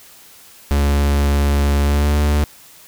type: tone with pitch glide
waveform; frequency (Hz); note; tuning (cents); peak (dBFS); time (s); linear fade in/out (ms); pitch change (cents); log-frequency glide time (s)
45% pulse; 71.3 to 73.56; C#2 to D2; +49 to +3; -13; 0.71-2.44; 0; +54; 1.83-2.14
effects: white hiss -44 dBFS RMS until 2.87 s